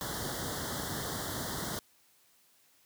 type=band-stop noise; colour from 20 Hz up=pink; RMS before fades=-36 dBFS; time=0.01-1.79 s; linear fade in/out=0 ms; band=2000 to 3100 Hz; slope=96 dB/octave; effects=white hiss -66 dBFS RMS until 2.85 s + high-pass 80 Hz 12 dB/octave